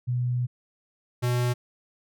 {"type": "tone pair in turn", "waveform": ["sine", "square"], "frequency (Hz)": [123.47, 122.69], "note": ["B2", "B2"], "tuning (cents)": [0, -11], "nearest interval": "unison", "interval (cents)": 11, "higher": "first", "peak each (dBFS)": [-23, -23], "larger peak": "neither", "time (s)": [[0.07, 0.47], [1.22, 1.54]], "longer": "first", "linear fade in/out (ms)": 20, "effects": []}